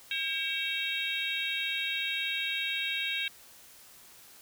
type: harmonic tone with a mistuned harmonic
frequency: 538 Hz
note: C5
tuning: 48 cents sharp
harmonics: 3 / 4 / 5 / 6 / 7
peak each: -39 / -36 / -35 / -37 / -35 dBFS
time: 0.11-3.28 s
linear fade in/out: 2 ms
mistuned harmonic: 4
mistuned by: +90 cents
effects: white hiss -54 dBFS RMS until 4.41 s